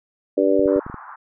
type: harmonic tone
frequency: 97.3 Hz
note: G2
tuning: 12 cents flat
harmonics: 3 / 4 / 5 / 6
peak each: -20 / -20 / -20 / -20 dBFS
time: 0.37-0.8 s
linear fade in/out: 10 ms
type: clicks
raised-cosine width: 3 ms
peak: -20 dBFS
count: 6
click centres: 0.594 / 0.658 / 0.762 / 0.865 / 0.899 / 0.943 s
type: band-pass noise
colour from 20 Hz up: pink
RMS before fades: -39 dBFS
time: 0.67-1.16 s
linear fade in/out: 10 ms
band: 860 to 1500 Hz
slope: 48 dB/octave
effects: none